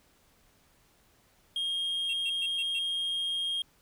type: tone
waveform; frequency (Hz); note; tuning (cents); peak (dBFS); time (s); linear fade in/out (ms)
triangle; 3237; G#7; -45; -27; 1.56-3.62; 2
type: tone bursts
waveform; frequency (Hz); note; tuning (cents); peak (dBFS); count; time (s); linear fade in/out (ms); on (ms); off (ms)
triangle; 2744; F7; -31; -30; 5; 2.09-2.79; 5; 44; 120
effects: tanh soft clip ceiling -20 dBFS + pink hiss -65 dBFS RMS until 3.81 s